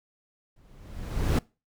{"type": "noise with exponential growth", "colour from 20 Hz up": "brown", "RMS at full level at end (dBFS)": -19, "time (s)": [0.56, 1.39], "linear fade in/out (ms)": 5, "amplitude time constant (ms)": 180, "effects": ["noise-tail reverb RT60 0.3 s tail -24 dB re dry"]}